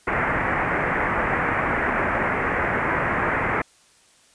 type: low-pass noise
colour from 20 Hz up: white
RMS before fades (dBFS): -23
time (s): 0.07-3.62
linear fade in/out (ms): 5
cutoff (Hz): 2100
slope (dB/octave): 48
effects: white hiss -56 dBFS RMS until 4.34 s + resampled to 22050 Hz